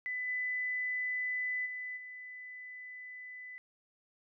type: tone with level steps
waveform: sine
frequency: 2000 Hz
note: B6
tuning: 21 cents sharp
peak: -34 / -32 / -38 / -44 dBFS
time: 0.06-3.58 s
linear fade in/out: 0 ms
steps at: 0.27 / 1.65 / 1.96 s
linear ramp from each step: 20 ms
effects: none